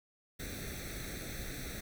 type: noise with comb filter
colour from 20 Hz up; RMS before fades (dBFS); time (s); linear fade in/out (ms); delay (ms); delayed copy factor
pink; -42; 0.39-1.81; 10; 0.5; +0.85
effects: none